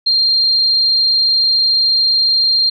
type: tone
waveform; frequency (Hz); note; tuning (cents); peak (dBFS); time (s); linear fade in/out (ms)
sine; 4191; C8; +2; -10; 0.06-2.7; 10
effects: none